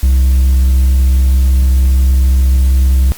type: tone with hard clipping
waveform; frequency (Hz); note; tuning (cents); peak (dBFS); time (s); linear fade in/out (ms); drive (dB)
sine; 65.41; C2; 0; -7; 0.03-3.12; 0; 2
effects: white hiss -33 dBFS RMS until 3.17 s + Opus 48 kbps